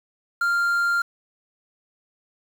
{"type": "tone with quantisation", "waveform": "triangle", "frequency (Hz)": 1394, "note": "F6", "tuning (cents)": -4, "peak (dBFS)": -17, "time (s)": [0.41, 1.02], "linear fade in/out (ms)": 5, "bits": 7, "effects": []}